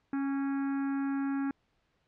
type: harmonic tone with a mistuned harmonic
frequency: 275.1 Hz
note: C#4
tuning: 13 cents flat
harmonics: 1 / 3 / 4 / 5 / 6 / 7 / 8 / 9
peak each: -29 / -44 / -49 / -46 / -47 / -57 / -59 / -59 dBFS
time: 0.13-1.51 s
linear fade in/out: 2 ms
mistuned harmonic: 4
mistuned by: +30 cents
effects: pink hiss -74 dBFS RMS until 2.07 s + low-pass 4000 Hz 12 dB/octave

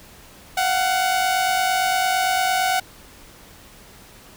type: tone pair together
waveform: sawtooth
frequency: 698.5 / 747.3 Hz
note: F5 / F#5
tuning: 0 / +17 cents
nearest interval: minor second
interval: 117 cents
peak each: -22 / -15 dBFS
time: 0.57-2.8 s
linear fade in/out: 5 ms
effects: pink hiss -46 dBFS RMS until 4.36 s

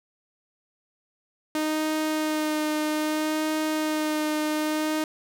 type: tone with vibrato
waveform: sawtooth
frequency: 308.2 Hz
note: D#4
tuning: 16 cents flat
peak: -20 dBFS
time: 1.55-5.04 s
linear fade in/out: 2 ms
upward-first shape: sine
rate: 0.62 Hz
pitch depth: 16 cents each way
effects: none

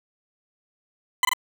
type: tone with echo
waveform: 20% pulse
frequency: 1009 Hz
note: B5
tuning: 37 cents sharp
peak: -11 dBFS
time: 1.23-1.25 s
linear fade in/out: 2 ms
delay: 42 ms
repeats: 2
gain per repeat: -2 dB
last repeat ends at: 1.334 s
effects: none

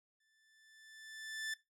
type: tone with exponential growth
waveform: sawtooth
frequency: 1760 Hz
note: A6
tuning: in tune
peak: -33 dBFS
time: 0.2-1.54 s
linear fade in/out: 5 ms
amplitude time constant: 290 ms
effects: noise-tail reverb RT60 0.2 s tail -17 dB re dry + low-pass 10000 Hz 12 dB/octave

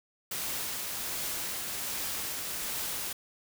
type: noise with tremolo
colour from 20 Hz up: white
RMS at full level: -34 dBFS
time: 0.31-3.13 s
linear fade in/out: 5 ms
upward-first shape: triangle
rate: 1.3 Hz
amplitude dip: 25%
effects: none

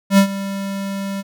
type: tone with ADSR envelope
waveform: square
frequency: 196.6 Hz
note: G3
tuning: 5 cents sharp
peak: -7 dBFS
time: 0.1-1.23 s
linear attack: 79 ms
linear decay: 89 ms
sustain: -16 dB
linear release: 32 ms
effects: none

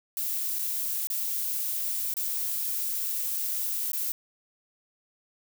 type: noise with dropouts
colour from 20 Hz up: violet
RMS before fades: -30 dBFS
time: 0.17-4.12 s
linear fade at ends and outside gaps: 1 ms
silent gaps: 0.587-0.591 / 1.071-1.101 / 2.139-2.168 / 3.918-3.932 s
effects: none

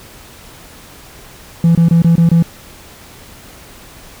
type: tone bursts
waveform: triangle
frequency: 167.5 Hz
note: E3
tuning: 28 cents sharp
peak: -3 dBFS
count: 6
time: 1.64-2.425 s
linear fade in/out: 2 ms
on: 110 ms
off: 25 ms
effects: tanh soft clip ceiling -1 dBFS + pink hiss -38 dBFS RMS until 4.2 s

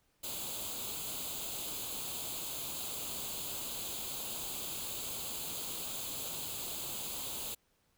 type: noise with comb filter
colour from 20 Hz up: white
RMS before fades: -40 dBFS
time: 0.23-7.55 s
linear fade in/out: 10 ms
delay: 0.27 ms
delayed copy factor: +0.75
effects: pink hiss -74 dBFS RMS until 7.97 s

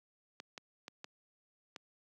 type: clicks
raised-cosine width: 0.2 ms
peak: -27 dBFS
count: 5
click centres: 0.401 / 0.578 / 0.881 / 1.044 / 1.762 s
effects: high-pass 200 Hz 12 dB/octave

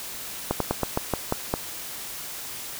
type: slowing click train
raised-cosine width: 1 ms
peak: -8 dBFS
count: 8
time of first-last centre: 0.51-1.539 s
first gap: 93 ms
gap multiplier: 1.15
effects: white hiss -36 dBFS RMS until 2.79 s

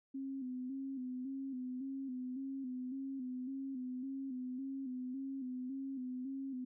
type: tone with vibrato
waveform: sine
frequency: 261.4 Hz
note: C4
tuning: 1 cent flat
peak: -39 dBFS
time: 0.14-6.65 s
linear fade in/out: 10 ms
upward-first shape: square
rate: 1.8 Hz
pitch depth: 57 cents each way
effects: none

